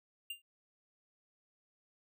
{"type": "tone with exponential decay", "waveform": "square", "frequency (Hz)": 2797, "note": "F7", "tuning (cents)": 2, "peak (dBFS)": -37, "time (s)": [0.3, 0.42], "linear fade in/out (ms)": 5, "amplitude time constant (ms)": 26, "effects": []}